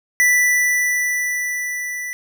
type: tone with level ramp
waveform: square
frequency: 1975.5 Hz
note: B6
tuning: in tune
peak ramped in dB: -12 to -26 dBFS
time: 0.2-2.13 s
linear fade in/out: 0 ms
effects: none